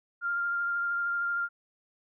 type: tone with vibrato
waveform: sine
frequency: 1396.9 Hz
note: F6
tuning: in tune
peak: -27 dBFS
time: 0.21-1.49 s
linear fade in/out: 50 ms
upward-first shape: sine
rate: 13 Hz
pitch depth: 12 cents each way
effects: none